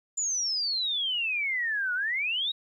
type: exponential two-way sweep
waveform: sine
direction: down then up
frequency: 7150 to 1429 to 3863 Hz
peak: -26 dBFS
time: 0.17-2.52 s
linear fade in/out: 10 ms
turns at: 1.94 s
effects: 11-bit